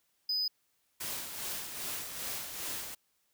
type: tone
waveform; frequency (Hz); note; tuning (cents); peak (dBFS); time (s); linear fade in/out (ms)
triangle; 4996; D#8; +6; -28; 0.29-0.48; 5
type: noise with tremolo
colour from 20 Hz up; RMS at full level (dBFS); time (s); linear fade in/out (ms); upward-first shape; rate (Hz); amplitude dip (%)
white; -37; 1-2.95; 10; sine; 2.5; 50
effects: white hiss -75 dBFS RMS until 3.33 s